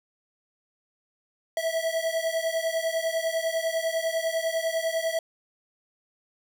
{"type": "beating tone pair", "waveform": "square", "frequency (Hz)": [649, 659], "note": ["E5", "E5"], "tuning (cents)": [-27, -1], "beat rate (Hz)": 10, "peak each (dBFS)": -29, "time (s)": [1.57, 5.19], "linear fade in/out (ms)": 2, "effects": []}